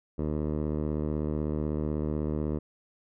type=tone with low-pass filter; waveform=10% pulse; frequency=76.1 Hz; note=D#2; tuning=38 cents flat; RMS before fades=-30 dBFS; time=0.18-2.59 s; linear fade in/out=10 ms; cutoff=570 Hz; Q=0.79; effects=none